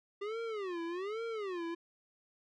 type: tone with vibrato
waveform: square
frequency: 392.4 Hz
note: G4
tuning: 2 cents sharp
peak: -37 dBFS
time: 0.21-1.75 s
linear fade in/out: 10 ms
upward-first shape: sine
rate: 1.2 Hz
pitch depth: 280 cents each way
effects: low-pass 3000 Hz 12 dB/octave